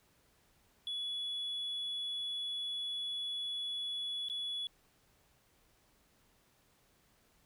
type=tone with dropouts; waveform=sine; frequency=3400 Hz; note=G#7; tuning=40 cents sharp; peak=-34 dBFS; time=0.87-4.67 s; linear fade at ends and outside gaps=1 ms; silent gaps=4.286-4.298 s; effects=tanh soft clip ceiling -34 dBFS + pink hiss -70 dBFS RMS until 7.45 s